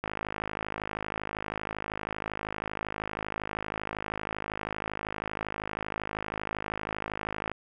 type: click train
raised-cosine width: 0.5 ms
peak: -17 dBFS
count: 395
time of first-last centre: 0.04-7.516 s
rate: 52.7 Hz
effects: none